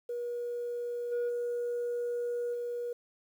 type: tone with level steps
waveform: sine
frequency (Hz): 480.4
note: B4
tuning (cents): -48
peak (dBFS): -32 / -26 / -29 / -32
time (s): 0.09-2.93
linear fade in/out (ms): 5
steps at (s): 1.11 / 1.28 / 2.53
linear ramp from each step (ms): 20
effects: tanh soft clip ceiling -28 dBFS + 10-bit